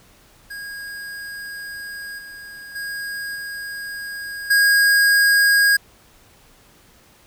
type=tone with level steps; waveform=square; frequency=1636 Hz; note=G#6; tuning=26 cents flat; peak=-31 / -36 / -27 / -29 / -13 dBFS; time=0.5-5.77 s; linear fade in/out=10 ms; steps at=2.18 / 2.75 / 3.35 / 4.5 s; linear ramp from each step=10 ms; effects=pink hiss -52 dBFS RMS until 7.26 s